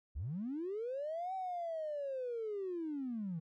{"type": "linear two-way sweep", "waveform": "triangle", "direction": "up then down", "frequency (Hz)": [54.4, 769, 155.3], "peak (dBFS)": -33, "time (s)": [0.15, 3.4], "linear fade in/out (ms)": 20, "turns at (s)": 1.34, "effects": ["tanh soft clip ceiling -34 dBFS", "MP3 48 kbps"]}